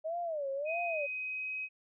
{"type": "tone with vibrato", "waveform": "sine", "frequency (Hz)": 615, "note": "D#5", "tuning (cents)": -20, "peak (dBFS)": -33, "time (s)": [0.04, 1.07], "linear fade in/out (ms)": 20, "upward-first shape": "sine", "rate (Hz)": 1.6, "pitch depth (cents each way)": 220}
{"type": "tone with pitch glide", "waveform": "sine", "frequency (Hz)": [2507, 2532], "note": ["D#7", "D#7"], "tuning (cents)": [12, 30], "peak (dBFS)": -35, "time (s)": [0.65, 1.69], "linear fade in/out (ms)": 50, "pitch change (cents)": 18, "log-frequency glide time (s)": [0.84, 1.58]}
{"effects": []}